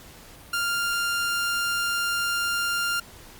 sawtooth tone, 1396.9 Hz, F6, in tune, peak -20 dBFS, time 0.53-3 s, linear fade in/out 5 ms, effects pink hiss -47 dBFS RMS until 3.39 s + Opus 48 kbps

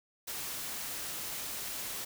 white noise, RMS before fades -39 dBFS, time 0.27-2.05 s, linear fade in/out 10 ms, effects none

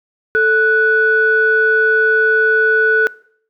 sine tone pair together, 440 / 1480 Hz, A4 / F#6, 0 / 0 cents, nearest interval octave + major sixth, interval 2100 cents, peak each -14 / -11 dBFS, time 0.35-3.07 s, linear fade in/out 0 ms, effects noise-tail reverb RT60 0.6 s tail -22 dB re dry + tanh soft clip ceiling -2 dBFS

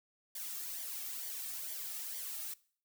blue noise with flanger, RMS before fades -42 dBFS, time 0.35-2.54 s, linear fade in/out 5 ms, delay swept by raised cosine 0.75 to 2.05 ms, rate 2.2 Hz, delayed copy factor -0.65, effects noise-tail reverb RT60 0.5 s tail -21 dB re dry

